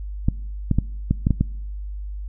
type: clicks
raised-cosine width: 5 ms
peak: -5 dBFS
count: 7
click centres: 0.285 / 0.713 / 0.786 / 1.11 / 1.269 / 1.307 / 1.41 s
effects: noise-tail reverb RT60 0.8 s tail -23 dB re dry + added 50 Hz sine -28 dBFS peak until 2.28 s